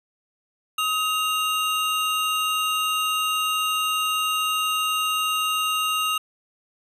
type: tone pair together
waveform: square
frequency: 1262.3 / 2794 Hz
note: D#6 / F7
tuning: +25 / 0 cents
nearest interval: octave + major second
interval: 1375 cents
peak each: -25 dBFS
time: 0.78-6.18 s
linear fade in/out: 5 ms
effects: resampled to 32000 Hz